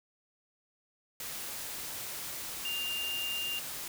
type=tone in noise; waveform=sine; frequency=2800 Hz; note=F7; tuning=4 cents sharp; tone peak=-33 dBFS; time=2.65-3.59 s; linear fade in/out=2 ms; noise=white; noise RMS=-40 dBFS; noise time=1.2-3.88 s; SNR=+4 dB; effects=none